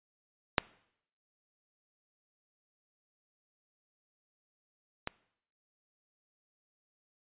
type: clicks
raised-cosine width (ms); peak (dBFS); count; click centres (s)
0.3; -6 / -17; 2; 0.582 / 5.074
effects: noise-tail reverb RT60 0.7 s tail -22 dB re dry + resampled to 8000 Hz